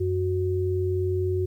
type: tone pair together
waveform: sine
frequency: 92.5 / 368.5 Hz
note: F#2 / F#4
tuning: 0 / -7 cents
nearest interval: 2 octaves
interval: 2393 cents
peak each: -25 dBFS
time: 0-1.46 s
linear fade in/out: 10 ms
effects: 10-bit